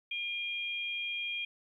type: tone pair together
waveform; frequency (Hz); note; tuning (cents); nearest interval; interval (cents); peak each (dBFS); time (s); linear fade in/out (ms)
sine; 2410 / 3237; D7 / G#7; +44 / -45; perfect fourth; 511; -35 / -38; 0.11-1.45; 5
effects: 12-bit